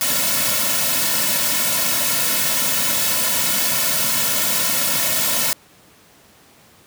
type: noise with comb filter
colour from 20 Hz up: white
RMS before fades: -19 dBFS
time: 0.01-5.53 s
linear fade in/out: 0 ms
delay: 2.5 ms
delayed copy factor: -1
effects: pink hiss -50 dBFS RMS until 6.86 s + high-pass 100 Hz 12 dB/octave